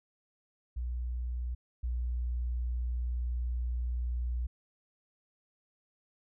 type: tone pair in turn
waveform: sine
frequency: 60.8 / 60.55 Hz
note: B1 / B1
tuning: -26 / -34 cents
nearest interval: unison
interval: 8 cents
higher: first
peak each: -32 / -30 dBFS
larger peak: second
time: 0.76-1.55 / 1.83-4.47 s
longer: second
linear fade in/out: 10 ms
effects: none